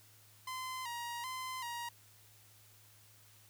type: tone with vibrato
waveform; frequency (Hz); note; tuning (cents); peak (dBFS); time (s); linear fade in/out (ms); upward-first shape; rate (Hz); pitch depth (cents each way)
sawtooth; 987.8; B5; 0; -36; 0.47-1.89; 5; square; 1.3; 73
effects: added 105 Hz sine -65 dBFS peak until 3.49 s + white hiss -63 dBFS RMS until 3.49 s

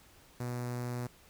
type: tone with notch filter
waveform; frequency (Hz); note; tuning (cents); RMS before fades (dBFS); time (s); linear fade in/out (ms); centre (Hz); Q
sawtooth; 122.3; B2; -16; -37; 0.4-1.07; 5; 3100; 1.1
effects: pink hiss -60 dBFS RMS until 1.29 s

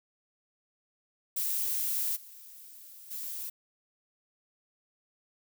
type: noise with level steps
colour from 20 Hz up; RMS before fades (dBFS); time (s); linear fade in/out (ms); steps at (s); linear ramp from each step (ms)
violet; -31 / -50 / -38; 1.36-3.5; 10; 2.15 / 3.1; 20
effects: none

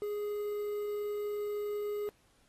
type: tone with quantisation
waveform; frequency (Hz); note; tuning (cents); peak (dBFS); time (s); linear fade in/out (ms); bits
triangle; 415.3; G#4; 0; -31; 0.02-2.09; 0; 9
effects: pink hiss -69 dBFS RMS until 2.48 s + AAC 32 kbps

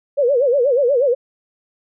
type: tone with vibrato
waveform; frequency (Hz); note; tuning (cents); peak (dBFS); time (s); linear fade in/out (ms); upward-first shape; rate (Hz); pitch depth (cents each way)
sine; 523.3; C5; 0; -12; 0.17-1.15; 20; sine; 8.3; 190
effects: none

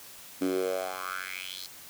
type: tone with high-pass filter sweep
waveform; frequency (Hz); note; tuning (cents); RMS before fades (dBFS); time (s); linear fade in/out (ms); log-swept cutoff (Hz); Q
10% pulse; 93; F#2; +9; -33; 0.41-1.67; 10; 260 to 4600; 4.6
effects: white hiss -48 dBFS RMS until 1.89 s

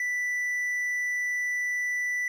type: tone with hard clipping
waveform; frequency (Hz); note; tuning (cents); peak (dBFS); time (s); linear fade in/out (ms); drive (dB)
triangle; 1975.5; B6; 0; -27; 0-2.28; 2; 6
effects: none

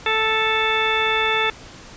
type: harmonic tone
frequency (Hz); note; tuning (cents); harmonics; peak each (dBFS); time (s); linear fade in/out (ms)
440; A4; 0; 1 / 2 / 3 / 4 / 5 / 6 / 8; -25 / -25 / -25 / -25 / -25 / -25 / -25; 0.06-1.5; 2
effects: pink hiss -41 dBFS RMS until 1.96 s + resampled to 16000 Hz

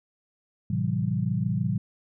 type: chord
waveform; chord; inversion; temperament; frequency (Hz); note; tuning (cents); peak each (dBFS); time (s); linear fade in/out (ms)
sine; A minor seventh; none; equal with one note detuned; 110 / 130.81 / 164.81 / 190.97; A2 / C3 / E3 / G3; 0 / 0 / 0 / -45; -29; 0.7-1.78; 5
effects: none

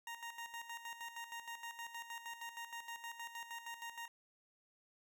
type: tone with tremolo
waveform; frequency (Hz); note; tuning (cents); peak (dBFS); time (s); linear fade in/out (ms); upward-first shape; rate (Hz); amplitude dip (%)
20% pulse; 932.3; A#5; 0; -39; 0.07-4.08; 2; square; 6.4; 65
effects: none

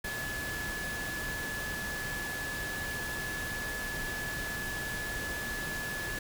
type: tone in noise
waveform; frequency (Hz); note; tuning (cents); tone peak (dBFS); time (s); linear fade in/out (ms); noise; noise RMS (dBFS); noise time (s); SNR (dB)
sine; 1713; A6; -47; -36; 0.04-6.19; 5; pink; -39; 0.04-6.19; 0
effects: none

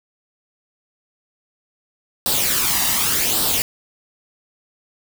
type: noise with flanger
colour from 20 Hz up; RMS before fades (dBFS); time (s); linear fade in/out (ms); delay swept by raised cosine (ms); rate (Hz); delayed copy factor
white; -19; 2.26-3.62; 0; 0.22 to 1.06; 0.86; +0.6
effects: none

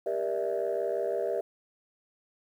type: chord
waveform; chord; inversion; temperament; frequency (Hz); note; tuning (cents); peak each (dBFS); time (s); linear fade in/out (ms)
sine; E half-diminished seventh; first; just; 395.6 / 474.7 / 593.3 / 659.3; G4 / Bb4 / D5 / E5; +16 / +31 / +18 / 0; -32; 0.06-1.41; 5
effects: tanh soft clip ceiling -21 dBFS + 10-bit

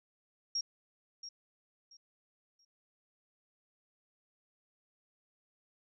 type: tone with echo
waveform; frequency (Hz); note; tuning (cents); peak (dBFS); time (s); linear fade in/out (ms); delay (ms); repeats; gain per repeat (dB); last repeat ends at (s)
sine; 5588; F8; 0; -31; 0.55-0.61; 5; 680; 3; -12; 2.65
effects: none

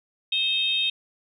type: tone cluster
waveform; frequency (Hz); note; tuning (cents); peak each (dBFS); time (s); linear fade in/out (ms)
sine; 2599 / 3173 / 3694; E7 / G7 / A#7; -25 / +20 / -16; -27 / -27 / -23; 0.32-0.9; 5
effects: tanh soft clip ceiling -12 dBFS

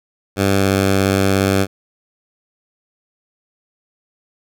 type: tone with pitch glide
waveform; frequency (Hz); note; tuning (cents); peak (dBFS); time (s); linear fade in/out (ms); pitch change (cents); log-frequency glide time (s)
10% pulse; 98 to 97.1; G2 to G2; 0 to -16; -5; 0.36-1.67; 50; -16; 0.53-0.7
effects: none

